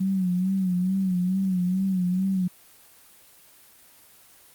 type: tone with vibrato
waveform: sine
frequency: 185.8 Hz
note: F#3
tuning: 7 cents sharp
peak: -21 dBFS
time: 0-2.48 s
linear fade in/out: 10 ms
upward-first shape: sine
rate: 2.3 Hz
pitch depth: 71 cents each way
effects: white hiss -53 dBFS RMS until 4.54 s + Opus 24 kbps